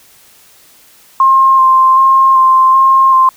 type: tone with vibrato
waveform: sine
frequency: 1058 Hz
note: C6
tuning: 19 cents sharp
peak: -4 dBFS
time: 1.2-3.29 s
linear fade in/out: 2 ms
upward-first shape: square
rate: 1.3 Hz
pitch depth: 13 cents each way
effects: white hiss -44 dBFS RMS until 3.36 s